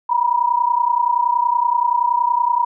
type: tone pair together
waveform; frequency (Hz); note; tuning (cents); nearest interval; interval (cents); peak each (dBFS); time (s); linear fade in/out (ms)
sine; 949 / 979.6; A#5 / B5; +31 / -14; minor second; 55; -17; 0.09-2.65; 10
effects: none